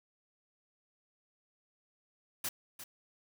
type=noise with echo; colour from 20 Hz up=white; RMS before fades=-36 dBFS; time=2.44-2.49 s; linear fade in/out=5 ms; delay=350 ms; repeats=1; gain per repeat=-11 dB; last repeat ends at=2.84 s; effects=none